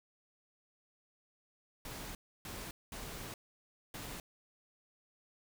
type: noise bursts at uneven times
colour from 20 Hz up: pink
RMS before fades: -45 dBFS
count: 4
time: 1.85-2.15 / 2.45-2.71 / 2.92-3.34 / 3.94-4.2 s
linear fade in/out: 2 ms
effects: none